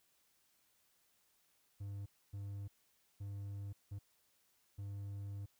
triangle tone bursts at uneven times, 100 Hz, G2, 35 cents sharp, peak -40 dBFS, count 5, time 1.8-2.06 / 2.33-2.68 / 3.2-3.73 / 3.91-3.99 / 4.78-5.46 s, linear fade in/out 10 ms, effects white hiss -75 dBFS RMS until 5.59 s

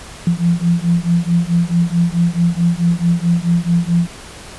sine beating tone pair, 169.3 / 173.9 Hz, E3 / F3, +46 / -7 cents, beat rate 4.6 Hz, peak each -15 / -15 dBFS, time 0.27-4.07 s, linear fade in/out 2 ms, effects pink hiss -35 dBFS RMS until 4.58 s + resampled to 24000 Hz

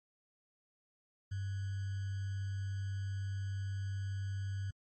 sine tone with sample-and-hold, 98 Hz, G2, in tune, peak -35 dBFS, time 1.31-4.71 s, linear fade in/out 10 ms, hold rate 1575 Hz, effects MP3 32 kbps

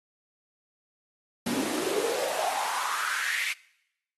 pink noise with high-pass filter sweep, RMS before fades -30 dBFS, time 1.46-3.53 s, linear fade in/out 5 ms, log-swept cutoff 230 to 2300 Hz, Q 6, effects noise-tail reverb RT60 0.8 s tail -22 dB re dry + AAC 32 kbps

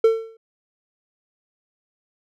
triangle tone with exponential decay, 450 Hz, A4, 39 cents sharp, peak -7 dBFS, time 0.04-0.37 s, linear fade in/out 5 ms, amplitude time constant 70 ms, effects none

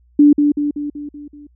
sine tone with echo, 292.3 Hz, D4, 8 cents flat, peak -5 dBFS, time 0.19-0.33 s, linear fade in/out 5 ms, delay 190 ms, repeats 6, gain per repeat -5 dB, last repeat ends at 1.47 s, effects added 60 Hz sine -50 dBFS peak until 1.55 s

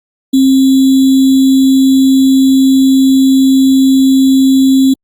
sine tone with sample-and-hold, 266.1 Hz, C4, 29 cents sharp, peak -4 dBFS, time 0.33-4.94 s, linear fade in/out 10 ms, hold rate 3675 Hz, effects Opus 32 kbps

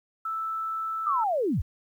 sine tone, 1318.5 Hz, E6, in tune, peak -28 dBFS, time 0.25-1.24 s, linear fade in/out 5 ms
sine linear sweep, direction down, 1244.5 to 43.41 Hz, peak -23 dBFS, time 1.06-1.62 s, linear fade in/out 10 ms
effects 10-bit

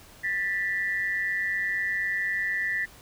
sine tone pair together, 1772 / 1963.9 Hz, A6 / B6, +12 / -10 cents, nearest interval major second, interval 178 cents, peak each -28 dBFS, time 0.23-2.86 s, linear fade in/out 20 ms, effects pink hiss -51 dBFS RMS until 3.01 s

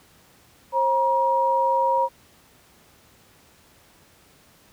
sine tone pair together, 534 / 952 Hz, C5 / A#5, +35 / +36 cents, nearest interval minor seventh, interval 1001 cents, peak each -23 / -19 dBFS, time 0.72-2.09 s, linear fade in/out 50 ms, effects pink hiss -55 dBFS RMS until 4.72 s + high-pass 60 Hz 12 dB/octave

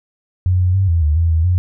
sine tone with pitch steps, 91.2 / 90.7 / 96.2 / 83.8 / 75.3 / 83.5 / 80.8 / 90 Hz, F#2 / F#2 / G2 / E2 / D2 / E2 / E2 / F#2, -24 / -34 / -32 / +29 / +44 / +23 / -34 / -47 cents, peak -11 dBFS, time 0.46-1.58 s, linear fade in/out 0 ms, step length 140 ms, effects none

